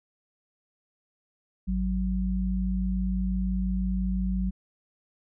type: tone pair together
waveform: sine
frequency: 52.86 / 187 Hz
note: G#1 / F#3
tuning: +31 / +19 cents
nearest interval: octave + minor seventh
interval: 2188 cents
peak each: -27 dBFS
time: 1.67-4.51 s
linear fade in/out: 20 ms
effects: none